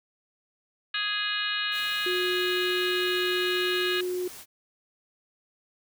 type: harmonic tone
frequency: 415.3 Hz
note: G#4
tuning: in tune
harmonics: 3 / 4 / 5 / 6 / 7 / 8 / 9 / 10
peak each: -37 / -31 / -41 / -35 / -32 / -42 / -34 / -38 dBFS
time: 0.94-4.01 s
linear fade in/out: 5 ms
type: noise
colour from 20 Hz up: white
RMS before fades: -44 dBFS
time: 1.71-4.46 s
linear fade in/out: 50 ms
type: tone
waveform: sine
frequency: 362.2 Hz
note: F#4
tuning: 37 cents flat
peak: -27 dBFS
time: 2.06-4.28 s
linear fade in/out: 5 ms
effects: none